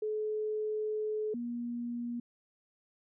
sine tone pair in turn, 428.7 / 238.7 Hz, A4 / A#3, -45 / +41 cents, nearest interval minor seventh, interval 1014 cents, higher first, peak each -31 / -34 dBFS, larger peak first, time 0.02-1.34 / 1.34-2.2 s, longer first, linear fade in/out 5 ms, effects none

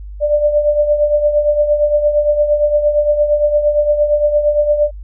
sine tone with tremolo, 592 Hz, D5, 14 cents sharp, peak -7 dBFS, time 0.2-4.91 s, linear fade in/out 50 ms, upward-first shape triangle, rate 8.7 Hz, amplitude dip 70%, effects added 50 Hz sine -27 dBFS peak until 5.03 s

